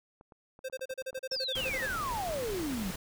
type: clicks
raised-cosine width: 1 ms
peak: -39 dBFS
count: 12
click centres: 0.211 / 0.322 / 0.591 / 0.698 / 0.794 / 0.909 / 1.019 / 1.13 / 1.176 / 1.318 / 1.364 / 1.568 s
type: tone bursts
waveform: square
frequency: 523.3 Hz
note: C5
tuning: in tune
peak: -35 dBFS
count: 15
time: 0.64-1.865 s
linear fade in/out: 10 ms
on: 49 ms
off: 35 ms
type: exponential sweep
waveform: sine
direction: down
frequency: 5550 to 174.8 Hz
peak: -32 dBFS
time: 1.31-2.91 s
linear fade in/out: 5 ms
type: noise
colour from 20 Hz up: pink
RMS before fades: -40 dBFS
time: 1.55-2.96 s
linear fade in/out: 5 ms
effects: none